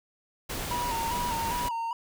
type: noise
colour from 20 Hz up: pink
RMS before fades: -34 dBFS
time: 0.49-1.69 s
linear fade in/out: 10 ms
type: tone with vibrato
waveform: triangle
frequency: 944 Hz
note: A#5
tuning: 22 cents sharp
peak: -27 dBFS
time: 0.71-1.93 s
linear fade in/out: 2 ms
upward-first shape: square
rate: 2.5 Hz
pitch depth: 48 cents each way
effects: none